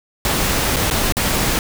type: noise with dropouts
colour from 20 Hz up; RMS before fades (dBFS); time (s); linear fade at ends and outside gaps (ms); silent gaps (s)
pink; -18; 0.25-1.59; 1; 0.761-0.766 / 0.901-0.91 / 1.123-1.168
effects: none